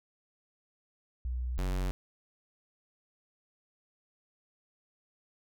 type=tone pair in turn; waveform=sine / square; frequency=61.74 / 46.25 Hz; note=B1 / F#1; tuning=0 / 0 cents; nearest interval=perfect fourth; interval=500 cents; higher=first; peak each=-31 / -30 dBFS; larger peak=second; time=1.25-1.58 / 1.58-1.91 s; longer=neither; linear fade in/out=0 ms; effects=none